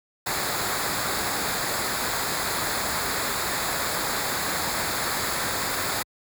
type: noise with comb filter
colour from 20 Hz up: pink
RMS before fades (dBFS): -27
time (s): 0.26-6.03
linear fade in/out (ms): 10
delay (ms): 0.34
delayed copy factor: -0.65
effects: high-pass 60 Hz 12 dB/octave